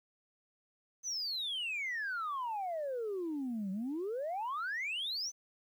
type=exponential two-way sweep; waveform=sine; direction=down then up; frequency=6272 to 185 to 6272 Hz; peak=-33 dBFS; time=1.03-5.32 s; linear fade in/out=50 ms; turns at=3.71 s; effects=tanh soft clip ceiling -32 dBFS + 11-bit